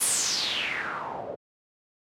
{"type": "noise with low-pass filter sweep", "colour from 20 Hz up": "white", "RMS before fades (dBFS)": -29, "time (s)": [0, 1.36], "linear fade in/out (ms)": 20, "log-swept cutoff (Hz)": [11000, 510], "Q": 4.8, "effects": ["high-pass 100 Hz 12 dB/octave"]}